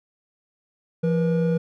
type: tone pair together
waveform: triangle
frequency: 170 / 480.8 Hz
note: F3 / B4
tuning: -46 / -46 cents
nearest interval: octave + tritone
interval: 1800 cents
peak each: -18 / -22 dBFS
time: 1.03-1.58 s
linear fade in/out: 10 ms
effects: none

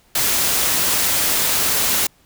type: noise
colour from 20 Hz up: white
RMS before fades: -18 dBFS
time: 0.15-2.07 s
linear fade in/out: 5 ms
effects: pink hiss -56 dBFS RMS until 2.25 s

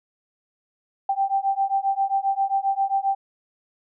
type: beating tone pair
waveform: sine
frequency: 780 / 787.5 Hz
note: G5 / G5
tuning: -9 / +8 cents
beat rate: 7.5 Hz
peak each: -23 / -23 dBFS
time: 1.09-3.15 s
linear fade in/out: 5 ms
effects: none

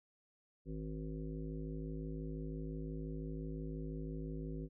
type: harmonic tone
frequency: 52.9 Hz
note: G#1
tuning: 33 cents sharp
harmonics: 1 / 3 / 5 / 7 / 9 / 10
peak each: -44 / -44 / -47 / -50 / -54 / -63 dBFS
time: 0.65-4.69 s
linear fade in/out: 50 ms
effects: none

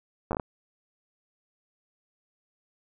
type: slowing click train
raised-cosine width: 1 ms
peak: -15 dBFS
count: 6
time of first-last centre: 0.31-0.398 s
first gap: 9 ms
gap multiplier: 1.34
effects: none

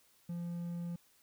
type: tone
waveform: triangle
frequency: 172.3 Hz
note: F3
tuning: 23 cents flat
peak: -35 dBFS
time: 0.29-0.96 s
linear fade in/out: 5 ms
effects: white hiss -68 dBFS RMS until 1.22 s

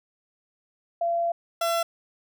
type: tone pair in turn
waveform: sine / 30% pulse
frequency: 682 / 675.3 Hz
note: F5 / E5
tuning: -41 / +42 cents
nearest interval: unison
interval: 17 cents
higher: first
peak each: -22 / -20 dBFS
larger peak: second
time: 1.01-1.32 / 1.61-1.83 s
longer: first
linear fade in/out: 5 ms
effects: none

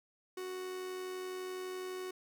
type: tone with amplitude modulation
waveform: 45% pulse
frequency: 370 Hz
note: F#4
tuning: in tune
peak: -38 dBFS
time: 0.37-2.11 s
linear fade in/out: 5 ms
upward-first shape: sine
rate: 91.9 Hz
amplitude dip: 30%
effects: none

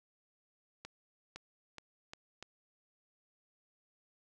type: accelerating click train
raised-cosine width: 0.2 ms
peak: -28 dBFS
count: 5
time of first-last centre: 0.85-2.426 s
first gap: 510 ms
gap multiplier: 0.83
effects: none

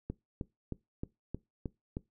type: click train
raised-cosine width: 3 ms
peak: -23 dBFS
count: 7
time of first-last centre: 0.1-1.969 s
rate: 3.21 Hz
effects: noise-tail reverb RT60 0.2 s tail -21 dB re dry

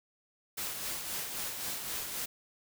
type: noise with tremolo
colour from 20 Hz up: white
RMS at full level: -36 dBFS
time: 0.57-2.26 s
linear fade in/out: 10 ms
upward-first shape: sine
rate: 3.8 Hz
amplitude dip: 40%
effects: none

